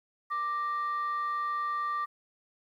sine tone pair together, 1177.8 / 1864.7 Hz, D6 / A#6, +5 / 0 cents, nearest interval minor sixth, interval 795 cents, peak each -28 / -38 dBFS, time 0.3-2.06 s, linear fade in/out 20 ms, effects tanh soft clip ceiling -25 dBFS + 11-bit

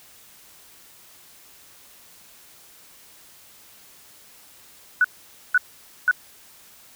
sine tone bursts, 1480 Hz, F#6, in tune, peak -13 dBFS, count 3, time 5.01-6.112 s, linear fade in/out 2 ms, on 34 ms, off 500 ms, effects white hiss -50 dBFS RMS until 6.95 s

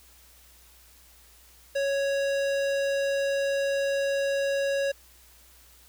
sine tone with hard clipping, 554.4 Hz, C#5, in tune, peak -26 dBFS, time 1.75-4.92 s, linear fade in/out 10 ms, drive 18 dB, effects added 60 Hz sine -58 dBFS peak until 5.88 s + white hiss -56 dBFS RMS until 5.88 s

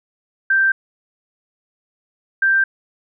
sine tone pair in turn, 1568 / 1573.4 Hz, G6 / G6, 0 / +6 cents, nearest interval unison, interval 6 cents, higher second, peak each -12 dBFS, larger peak neither, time 0.5-0.72 / 2.42-2.64 s, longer neither, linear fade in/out 5 ms, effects none

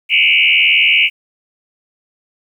sine tone with frequency modulation, 2573 Hz, E7, 43 cents flat, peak -8 dBFS, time 0.09-1.1 s, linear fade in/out 50 ms, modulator 81.4 Hz, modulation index 4.6, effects 8-bit

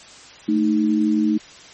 sine tone pair together, 219.5 / 311.1 Hz, A3 / D#4, -4 / 0 cents, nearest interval tritone, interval 604 cents, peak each -18 dBFS, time 0.48-1.38 s, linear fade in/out 10 ms, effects white hiss -43 dBFS RMS until 1.73 s + MP3 32 kbps

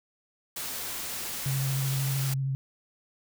white noise, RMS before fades -35 dBFS, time 0.56-2.34 s, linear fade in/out 5 ms
sine tone with vibrato, 134.9 Hz, C#3, 47 cents flat, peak -26 dBFS, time 1.46-2.55 s, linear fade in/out 0 ms, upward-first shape square, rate 13 Hz, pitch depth 17 cents each way
effects none

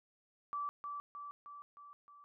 sine tone with echo, 1159 Hz, D6, 23 cents flat, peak -36 dBFS, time 0.53-0.69 s, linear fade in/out 0 ms, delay 310 ms, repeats 5, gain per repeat -4 dB, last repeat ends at 2.24 s, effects none

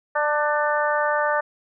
harmonic tone with a mistuned harmonic, 296.8 Hz, D4, 18 cents sharp, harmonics 2 / 3 / 4 / 5 / 6, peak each -23 / -25 / -26 / -27 / -28 dBFS, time 0.15-1.41 s, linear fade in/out 10 ms, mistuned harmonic 5, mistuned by +17 cents, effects none

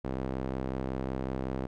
sawtooth tone with band-pass filter, 65.41 Hz, C2, in tune, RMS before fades -34 dBFS, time 0.04-1.67 s, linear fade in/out 10 ms, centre 380 Hz, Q 0.68, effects none

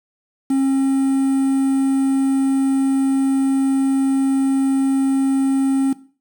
triangle tone with quantisation, 269.7 Hz, C#4, 47 cents flat, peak -12 dBFS, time 0.5-5.93 s, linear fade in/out 5 ms, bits 6, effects noise-tail reverb RT60 0.4 s tail -17 dB re dry

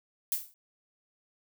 violet noise with exponential decay, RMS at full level -26 dBFS, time 0.32-0.54 s, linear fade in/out 1 ms, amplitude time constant 47 ms, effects none

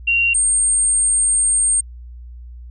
sine tone pair in turn, 2758 / 8606 Hz, F7 / C9, -22 / +48 cents, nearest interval octave + minor sixth, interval 1970 cents, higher second, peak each -13 dBFS, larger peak neither, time 0.07-0.34 / 0.34-1.81 s, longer second, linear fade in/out 10 ms, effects added 60 Hz sine -33 dBFS peak until 2.7 s

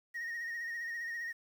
sine tone with vibrato, 1864.7 Hz, A#6, in tune, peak -34 dBFS, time 0.14-1.33 s, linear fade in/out 20 ms, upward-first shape sine, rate 15 Hz, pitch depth 36 cents each way, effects tanh soft clip ceiling -36 dBFS + 10-bit

